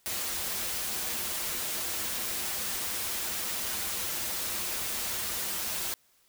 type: noise with comb filter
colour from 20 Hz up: white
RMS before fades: -33 dBFS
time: 0.06-5.94 s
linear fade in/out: 0 ms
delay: 7.1 ms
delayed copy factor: -0.5
effects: white hiss -66 dBFS RMS until 6.28 s